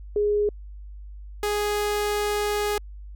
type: tone pair in turn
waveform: sine / sawtooth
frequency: 415.3 / 415.3 Hz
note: G#4 / G#4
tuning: 0 / 0 cents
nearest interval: unison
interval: 0 cents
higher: neither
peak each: -19 dBFS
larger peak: neither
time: 0.16-0.49 / 1.43-2.78 s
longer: second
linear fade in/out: 2 ms
effects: added 50 Hz sine -37 dBFS peak until 3.15 s